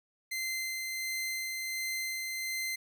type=tone with tremolo; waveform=sawtooth; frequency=2074 Hz; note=C7; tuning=16 cents flat; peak=-29 dBFS; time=0.31-2.76 s; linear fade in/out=10 ms; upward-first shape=sine; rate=1.4 Hz; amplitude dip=25%; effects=none